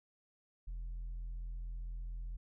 triangle tone with tanh clipping, 42.21 Hz, E1, 42 cents sharp, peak -40 dBFS, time 0.67-2.37 s, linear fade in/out 10 ms, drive 7 dB, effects none

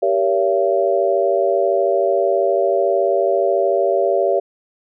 sine chord, G diminished seventh, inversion none, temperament just, 392 / 470.4 / 564.5 / 677.4 Hz, G4 / Bb4 / Db5 / Fb5, 0 / +16 / +31 / +47 cents, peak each -19 / -23 / -18 / -19 dBFS, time 0.02-4.4 s, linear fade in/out 10 ms, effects none

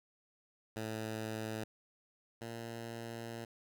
10% pulse tone pair in turn, 110 / 115.67 Hz, A2 / A#2, 0 / -13 cents, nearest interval minor second, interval 87 cents, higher second, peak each -30 / -34 dBFS, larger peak first, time 0.76-1.64 / 2.41-3.45 s, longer second, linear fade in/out 5 ms, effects none

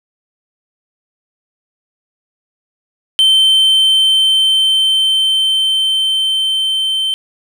triangle tone with level ramp, 3100 Hz, G7, 20 cents flat, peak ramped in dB -5 to -12 dBFS, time 3.19-7.14 s, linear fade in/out 0 ms, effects none

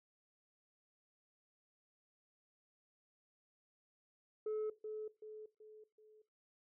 sine tone with echo, 430.4 Hz, A4, 38 cents flat, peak -34 dBFS, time 4.46-4.7 s, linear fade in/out 5 ms, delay 380 ms, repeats 4, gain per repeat -7 dB, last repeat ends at 6.22 s, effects noise-tail reverb RT60 0.3 s tail -19 dB re dry + tanh soft clip ceiling -35 dBFS

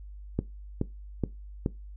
click train, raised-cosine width 3 ms, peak -13 dBFS, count 4, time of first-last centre 0.39-1.661 s, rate 2.36 Hz, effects noise-tail reverb RT60 0.2 s tail -18 dB re dry + added 50 Hz sine -41 dBFS peak until 1.96 s

